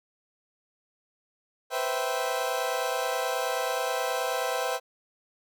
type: chord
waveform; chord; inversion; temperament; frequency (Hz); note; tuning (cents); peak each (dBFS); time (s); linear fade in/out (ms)
30% pulse; C major seventh; third; equal with one note detuned; 493.9 / 523.3 / 659.3 / 777.2; B4 / C5 / E5 / G5; 0 / 0 / 0 / -15; -30; 1.7-4.8; 50
effects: none